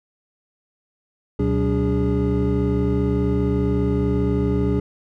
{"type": "tone cluster", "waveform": "triangle", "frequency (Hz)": [71.4, 124.1, 189.1, 286.8, 410.3], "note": ["D2", "B2", "F#3", "D4", "G#4"], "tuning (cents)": [-48, 9, 38, -41, -21], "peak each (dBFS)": -22, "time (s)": [1.39, 4.8], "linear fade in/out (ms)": 5, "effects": []}